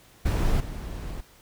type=noise with level steps; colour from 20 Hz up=brown; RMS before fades=-23 / -34 dBFS; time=0.25-1.21 s; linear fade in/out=10 ms; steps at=0.6 s; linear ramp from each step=5 ms; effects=pink hiss -55 dBFS RMS until 1.41 s